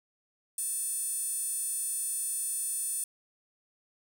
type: tone with high-pass filter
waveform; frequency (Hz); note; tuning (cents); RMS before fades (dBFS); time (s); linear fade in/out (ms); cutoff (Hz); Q
sawtooth; 870; A5; -20; -33; 0.58-3.04; 2; 9200; 9.1
effects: none